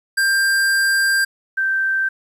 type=tone pair in turn; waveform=square / sine; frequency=1588 / 1561.6 Hz; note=G6 / G6; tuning=+22 / -7 cents; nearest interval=unison; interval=29 cents; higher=first; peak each=-15 / -16 dBFS; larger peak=first; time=0.17-1.25 / 1.57-2.09 s; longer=first; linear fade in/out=10 ms; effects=resampled to 32000 Hz + 9-bit